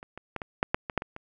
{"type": "clicks", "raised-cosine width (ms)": 0.5, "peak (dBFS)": [-27, -25, -17, -20, -8, -7, -17, -9, -20, -24], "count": 10, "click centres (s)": [0.029, 0.176, 0.363, 0.418, 0.629, 0.745, 0.898, 0.977, 1.021, 1.164], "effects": []}